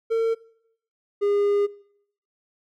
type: tone pair in turn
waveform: triangle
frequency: 453.7 / 407 Hz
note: A#4 / G#4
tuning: -47 / -35 cents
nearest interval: major second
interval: 188 cents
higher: first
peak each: -17 dBFS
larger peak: neither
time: 0.1-0.35 / 1.21-1.67 s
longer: second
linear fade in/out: 20 ms
effects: noise-tail reverb RT60 0.7 s tail -21 dB re dry